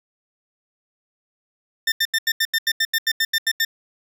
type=tone bursts; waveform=20% pulse; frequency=1800 Hz; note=A6; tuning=39 cents sharp; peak=-12 dBFS; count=14; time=1.87-3.649 s; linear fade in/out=5 ms; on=50 ms; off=83 ms; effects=none